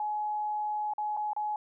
sine tone with dropouts, 844 Hz, G#5, 28 cents sharp, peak -29 dBFS, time 0-1.56 s, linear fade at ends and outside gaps 2 ms, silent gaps 0.936-0.981 / 1.167-1.172 / 1.333-1.364 s, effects none

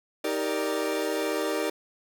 40% pulse chord, Eb major seventh, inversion none, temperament equal with one note detuned, 314.2 / 392 / 466.2 / 587.3 Hz, Eb4 / G4 / Bb4 / D5, +17 / 0 / 0 / 0 cents, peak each -31 dBFS, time 0.24-1.7 s, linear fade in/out 5 ms, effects none

